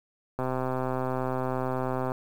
click train, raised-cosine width 1 ms, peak -16 dBFS, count 224, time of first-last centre 0.39-2.119 s, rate 129 Hz, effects 8-bit

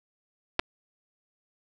clicks, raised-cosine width 0.3 ms, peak -8 dBFS, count 2, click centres 0.593 / 0.596 s, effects none

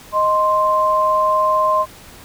sine tone pair together, 622.3 / 1046.5 Hz, D#5 / C6, 0 / 0 cents, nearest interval major sixth, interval 900 cents, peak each -18 / -14 dBFS, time 0.12-1.86 s, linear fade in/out 50 ms, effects pink hiss -41 dBFS RMS until 2.24 s

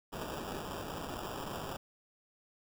blue noise with sample-and-hold, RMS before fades -41 dBFS, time 0.12-1.77 s, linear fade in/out 10 ms, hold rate 2100 Hz, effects none

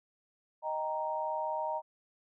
sine chord, Eb major, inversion none, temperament equal, 622.3 / 784 / 932.3 Hz, Eb5 / G5 / Bb5, 0 / 0 / 0 cents, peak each -36 / -40 / -34 dBFS, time 0.62-1.82 s, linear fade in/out 50 ms, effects none

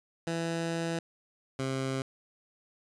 15% pulse tone pair in turn, 166.3 / 133.18 Hz, E3 / C3, +16 / +31 cents, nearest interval major third, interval 385 cents, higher first, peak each -24 dBFS, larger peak neither, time 0.27-0.99 / 1.59-2.02 s, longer first, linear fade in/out 2 ms, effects resampled to 22050 Hz

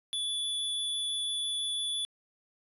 square tone, 3449 Hz, A7, 35 cents flat, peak -31 dBFS, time 0.13-2.05 s, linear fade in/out 0 ms, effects resampled to 32000 Hz

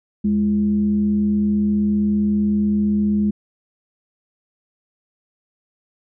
sine tone with frequency modulation, 207.7 Hz, G#3, in tune, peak -15 dBFS, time 0.24-3.31 s, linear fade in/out 10 ms, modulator 130 Hz, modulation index 0.35, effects none

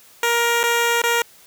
10% pulse tone with dropouts, 470.2 Hz, A#4, 15 cents sharp, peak -8 dBFS, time 0.23-1.22 s, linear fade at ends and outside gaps 2 ms, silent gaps 0.632-0.637 / 1.018-1.037 s, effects white hiss -49 dBFS RMS until 1.46 s

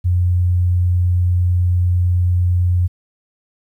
sine tone, 89.1 Hz, F2, 35 cents sharp, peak -12 dBFS, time 0.04-2.88 s, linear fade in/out 20 ms, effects 9-bit

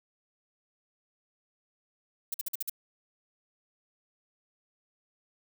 violet noise bursts, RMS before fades -32 dBFS, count 6, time 2.32-2.697 s, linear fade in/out 5 ms, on 22 ms, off 49 ms, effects none

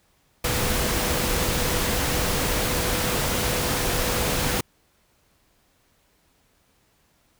sine tone in noise, 493.9 Hz, B4, in tune, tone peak -33 dBFS, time 0.44-4.61 s, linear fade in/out 5 ms, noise pink, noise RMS -24 dBFS, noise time 0.44-4.61 s, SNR -12 dB, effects pink hiss -64 dBFS RMS until 7.39 s

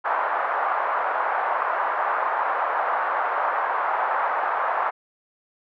pink band-pass noise, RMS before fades -24 dBFS, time 0.04-4.91 s, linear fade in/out 20 ms, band 720 to 1400 Hz, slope 24 dB/octave, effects none

